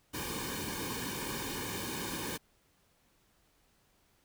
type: noise with comb filter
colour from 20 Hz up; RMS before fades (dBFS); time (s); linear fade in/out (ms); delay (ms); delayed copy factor
pink; -38; 0.13-2.38; 20; 1.5; -0.95
effects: pink hiss -70 dBFS RMS until 4.24 s